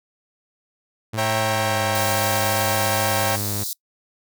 sawtooth tone with pitch glide, 110 to 102.63 Hz, A2 to G#2, 0 to -20 cents, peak -22 dBFS, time 1.13-3.64 s, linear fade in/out 10 ms, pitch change -120 cents, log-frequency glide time 1.38-1.86 s
sawtooth chord, C# diminished seventh, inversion none, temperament equal with one note detuned, 545.2 / 659.3 / 784 / 932.3 Hz, C#5 / E5 / G5 / Bb5, -29 / 0 / 0 / 0 cents, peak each -21 / -24 / -21 / -25 dBFS, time 1.17-3.37 s, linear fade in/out 20 ms
white high-pass noise, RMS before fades -28 dBFS, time 1.95-3.73 s, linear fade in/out 0 ms, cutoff 3600 Hz, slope 96 dB/octave
effects noise-tail reverb RT60 0.1 s tail -24 dB re dry

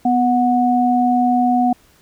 sine tone pair together, 247.9 / 733.5 Hz, B3 / F#5, +7 / -15 cents, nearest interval octave + perfect fifth, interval 1878 cents, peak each -15 dBFS, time 0.05-1.73 s, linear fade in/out 5 ms, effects pink hiss -53 dBFS RMS until 2.01 s

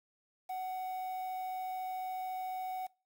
triangle tone with quantisation, 746 Hz, F#5, 14 cents sharp, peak -34 dBFS, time 0.49-2.87 s, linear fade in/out 10 ms, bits 9, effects noise-tail reverb RT60 0.3 s tail -22 dB re dry

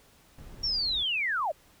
brown noise, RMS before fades -44 dBFS, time 0.38-1.03 s, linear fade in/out 5 ms
sine linear sweep, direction down, 5600 to 542 Hz, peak -26 dBFS, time 0.63-1.52 s, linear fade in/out 10 ms
effects pink hiss -60 dBFS RMS until 1.8 s

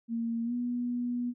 sine tone with pitch glide, 230.8 to 243.3 Hz, A#3 to B3, -17 to -26 cents, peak -29 dBFS, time 0.08-1.34 s, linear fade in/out 50 ms, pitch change +91 cents, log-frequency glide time 0.44-0.53 s, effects none

